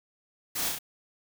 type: noise with echo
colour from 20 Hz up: white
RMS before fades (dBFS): -32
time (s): 0.55-0.69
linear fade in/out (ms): 10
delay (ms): 33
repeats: 3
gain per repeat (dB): -2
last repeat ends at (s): 0.789
effects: none